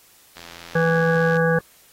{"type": "click train", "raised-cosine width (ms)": 0.2, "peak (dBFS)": -21, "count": 86, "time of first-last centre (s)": [0.37, 1.369], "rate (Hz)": 85.1}
{"type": "harmonic tone", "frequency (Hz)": 164.81, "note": "E3", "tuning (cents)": 0, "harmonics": [1, 3, 5, 7, 9, 10], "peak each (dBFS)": [-20, -19, -29, -30, -28, -24], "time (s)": [0.75, 1.59], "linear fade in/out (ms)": 5}
{"effects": ["white hiss -53 dBFS RMS until 1.92 s", "AAC 48 kbps"]}